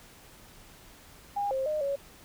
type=tone with pitch steps; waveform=sine; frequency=811 / 531 / 611 / 558 Hz; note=G#5 / C5 / D#5 / C#5; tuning=-41 / +25 / -32 / +11 cents; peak=-27 dBFS; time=1.36-1.96 s; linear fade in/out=10 ms; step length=150 ms; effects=pink hiss -53 dBFS RMS until 2.24 s